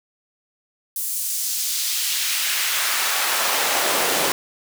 pink noise with high-pass filter sweep, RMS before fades -22 dBFS, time 0.96-4.32 s, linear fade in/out 2 ms, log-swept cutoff 10000 to 340 Hz, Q 0.93, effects none

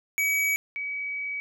square / sine tone pair in turn, 2274 / 2274 Hz, C#7 / C#7, +44 / +44 cents, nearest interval unison, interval 0 cents, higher neither, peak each -23 / -29 dBFS, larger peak first, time 0.18-0.56 / 0.76-1.4 s, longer second, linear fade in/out 0 ms, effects none

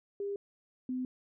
sine tone pair in turn, 401.7 / 254.6 Hz, G4 / C4, +42 / -47 cents, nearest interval minor sixth, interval 789 cents, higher first, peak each -33 / -32 dBFS, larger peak second, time 0.2-0.36 / 0.89-1.05 s, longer neither, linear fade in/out 2 ms, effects none

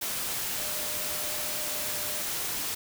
sine tone in noise, 603 Hz, D5, 46 cents sharp, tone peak -43 dBFS, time 0.57-2.23 s, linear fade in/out 10 ms, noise white, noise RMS -32 dBFS, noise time 0.01-2.75 s, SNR -14 dB, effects none

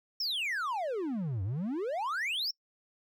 triangle exponential two-way sweep, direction down then up, 5588 to 90.2 to 5588 Hz, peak -29 dBFS, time 0.2-2.51 s, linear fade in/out 5 ms, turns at 1.43 s, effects noise-tail reverb RT60 0.1 s tail -25 dB re dry

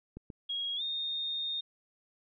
clicks, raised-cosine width 3 ms, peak -30 dBFS, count 2, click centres 0.17 / 0.302 s
sine tone with pitch glide, 3292 to 3674 Hz, G#7 to A#7, -16 to -26 cents, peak -32 dBFS, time 0.49-1.61 s, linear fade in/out 10 ms, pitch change +190 cents, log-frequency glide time 0.76-0.82 s
effects none

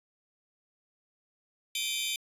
sawtooth tone cluster, 2343 / 2478 / 3085 / 3544 / 3776 Hz, D7 / D#7 / G7 / A7 / A#7, -5 / -8 / -28 / +12 / +22 cents, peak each -34 / -36 / -34 / -31 / -37 dBFS, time 1.75-2.16 s, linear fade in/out 2 ms, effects resampled to 32000 Hz

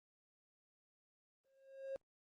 triangle tone with exponential growth, 539 Hz, C#5, 49 cents flat, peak -35 dBFS, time 1.45-1.96 s, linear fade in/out 0 ms, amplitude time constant 110 ms, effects tanh soft clip ceiling -35 dBFS + Opus 32 kbps

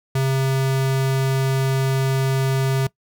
square tone, 133.8 Hz, C3, 39 cents sharp, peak -18 dBFS, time 0.15-2.87 s, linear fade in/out 5 ms, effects noise-tail reverb RT60 0.1 s tail -20 dB re dry

